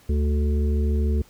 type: harmonic tone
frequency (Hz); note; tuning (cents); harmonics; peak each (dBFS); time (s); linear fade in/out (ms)
73.42; D2; 0; 1 / 3 / 5 / 6; -19 / -29 / -33 / -35; 0.09-1.22; 5
effects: pink hiss -54 dBFS RMS until 1.29 s